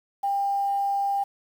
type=tone with quantisation; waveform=sine; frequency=797 Hz; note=G5; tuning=28 cents sharp; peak=-22 dBFS; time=0.23-1.24 s; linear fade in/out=10 ms; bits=8; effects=none